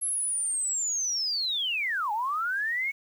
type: linear two-way sweep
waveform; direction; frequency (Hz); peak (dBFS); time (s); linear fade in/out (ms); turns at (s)
sine; down then up; 11175 to 812 to 2233; -26; 0.01-2.92; 20; 2.12
effects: 9-bit